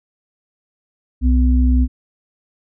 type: tone pair together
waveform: sine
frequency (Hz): 62.9 / 251.6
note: B1 / B3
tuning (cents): +32 / +32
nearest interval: 2 octaves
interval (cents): 2400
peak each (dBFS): -11 / -18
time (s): 1.21-1.88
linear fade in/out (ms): 50
effects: none